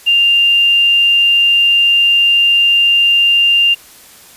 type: tone with quantisation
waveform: sine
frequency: 2794 Hz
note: F7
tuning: in tune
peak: -7 dBFS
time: 0.06-3.75 s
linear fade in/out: 20 ms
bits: 6
effects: white hiss -40 dBFS RMS until 4.36 s + resampled to 32000 Hz